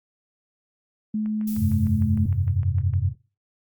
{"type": "tone", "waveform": "sine", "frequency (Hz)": 214.4, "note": "A3", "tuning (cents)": -45, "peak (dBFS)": -22, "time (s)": [1.14, 2.26], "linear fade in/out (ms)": 5}
{"type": "click train", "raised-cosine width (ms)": 0.5, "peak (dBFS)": -32, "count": 12, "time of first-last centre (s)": [1.26, 2.937], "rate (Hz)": 6.56}
{"type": "noise with exponential decay", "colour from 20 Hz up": "violet", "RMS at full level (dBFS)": -36, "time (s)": [1.47, 2.58], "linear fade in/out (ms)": 5, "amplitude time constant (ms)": 240}
{"type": "chord", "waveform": "sine", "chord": "F suspended second", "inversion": "none", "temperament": "equal", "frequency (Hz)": [87.31, 98, 130.81], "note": ["F2", "G2", "C3"], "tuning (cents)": [0, 0, 0], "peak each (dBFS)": [-24, -23, -27], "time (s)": [1.56, 3.14], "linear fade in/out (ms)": 50}
{"effects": ["noise-tail reverb RT60 0.3 s tail -18 dB re dry", "Opus 32 kbps"]}